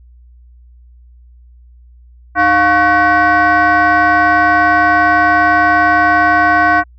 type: tone with frequency modulation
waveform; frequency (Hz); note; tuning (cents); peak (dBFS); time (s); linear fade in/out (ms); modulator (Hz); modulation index
sine; 1108.7; C#6; 0; -6; 2.35-6.84; 50; 400; 1.6
effects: tanh soft clip ceiling -4 dBFS + added 60 Hz sine -39 dBFS peak until 6.98 s